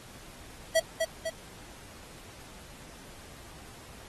square tone with echo, 650 Hz, E5, 24 cents flat, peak -21 dBFS, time 0.75-0.8 s, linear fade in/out 10 ms, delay 250 ms, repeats 2, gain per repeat -5 dB, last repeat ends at 1.3 s, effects pink hiss -50 dBFS RMS until 4.08 s + AAC 32 kbps

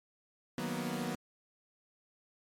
sawtooth chord, B major seventh, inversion first, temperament equal, 155.56 / 185 / 233.1 / 246.9 Hz, D#3 / F#3 / A#3 / B3, 0 / 0 / 0 / 0 cents, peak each -38 / -36 / -36 / -35 dBFS, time 0.58-1.15 s, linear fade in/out 2 ms, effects MP3 64 kbps

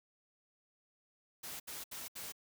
white noise bursts, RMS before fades -45 dBFS, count 4, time 1.43-2.323 s, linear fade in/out 10 ms, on 170 ms, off 71 ms, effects none

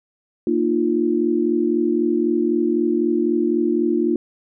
sine chord, Bb suspended fourth, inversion none, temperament equal with one note detuned, 233.1 / 305.3 / 349.2 Hz, Bb3 / Eb4 / F4, 0 / -33 / 0 cents, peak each -22 / -21 / -19 dBFS, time 0.47-4.16 s, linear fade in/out 2 ms, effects none

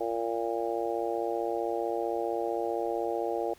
harmonic tone, 115.5 Hz, A#2, 16 cents flat, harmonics 3 / 4 / 5 / 6 / 7, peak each -34 / -33 / -35 / -36 / -36 dBFS, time 0-3.54 s, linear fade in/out 10 ms, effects pink hiss -58 dBFS RMS until 3.58 s

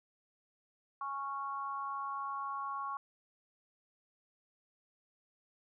harmonic tone, 276.3 Hz, C#4, 6 cents flat, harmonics 3 / 4 / 5, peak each -45 / -37 / -48 dBFS, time 1.01-2.97 s, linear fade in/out 2 ms, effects none

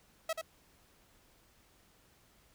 sawtooth tone with echo, 647 Hz, E5, 32 cents flat, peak -28 dBFS, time 0.29-0.33 s, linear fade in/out 5 ms, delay 84 ms, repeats 1, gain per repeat -5 dB, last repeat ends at 0.414 s, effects pink hiss -66 dBFS RMS until 2.54 s

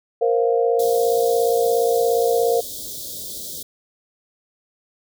sine chord, Bb suspended second, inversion none, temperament equal, 466.2 / 523.3 / 698.5 Hz, Bb4 / C5 / F5, 0 / 0 / 0 cents, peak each -17 / -22 / -23 dBFS, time 0.21-2.61 s, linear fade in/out 10 ms
white band-stop noise, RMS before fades -32 dBFS, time 0.79-3.63 s, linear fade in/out 5 ms, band 630 to 3300 Hz, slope 96 dB/octave
effects none

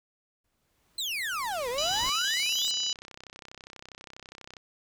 pink noise with exponential growth, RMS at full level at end -39 dBFS, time 0.44-2.1 s, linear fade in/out 5 ms, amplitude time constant 360 ms
35% pulse exponential two-way sweep, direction down then up, 4186 to 466.2 to 4186 Hz, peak -28 dBFS, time 0.98-2.71 s, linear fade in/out 5 ms, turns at 1.69 s
harmonic tone, 987.8 Hz, B5, in tune, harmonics 3 / 4 / 5 / 6 / 7, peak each -31 / -33 / -35 / -37 / -38 dBFS, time 1.78-2.93 s, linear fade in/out 2 ms
click train, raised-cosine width 0.2 ms, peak -27 dBFS, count 82, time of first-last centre 2.06-4.568 s, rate 32.3 Hz
effects none

